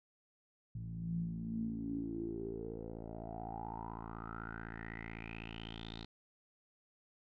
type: tone with low-pass filter sweep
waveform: 10% pulse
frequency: 55.9 Hz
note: A1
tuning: 28 cents sharp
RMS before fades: -43 dBFS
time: 0.75-6.05 s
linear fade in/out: 5 ms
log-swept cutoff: 130 to 4000 Hz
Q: 9.1
effects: none